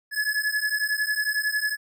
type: beating tone pair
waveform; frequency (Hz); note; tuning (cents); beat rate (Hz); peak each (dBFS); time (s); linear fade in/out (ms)
square; 1701 / 1712; G#6 / A6; +41 / -48; 11; -27; 0.11-1.77; 50
effects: none